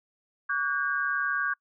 sine tone cluster, 1138 / 1468 / 1608 Hz, C#6 / F#6 / G6, +45 / -14 / +44 cents, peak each -31 / -31 / -28 dBFS, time 0.49-1.54 s, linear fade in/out 10 ms, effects noise-tail reverb RT60 0.1 s tail -26 dB re dry

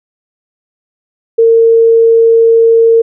sine tone, 456.6 Hz, A#4, 36 cents flat, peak -3 dBFS, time 1.38-3.02 s, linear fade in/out 10 ms, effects none

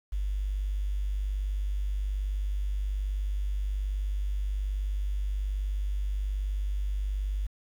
sine tone, 49.4 Hz, G1, 14 cents sharp, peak -27 dBFS, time 0.12-7.47 s, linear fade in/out 10 ms, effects 9-bit

